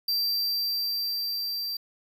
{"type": "tone with level ramp", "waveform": "square", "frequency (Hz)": 4699, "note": "D8", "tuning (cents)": 0, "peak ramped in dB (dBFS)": [-24, -30], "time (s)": [0.08, 1.77], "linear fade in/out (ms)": 5, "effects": ["9-bit"]}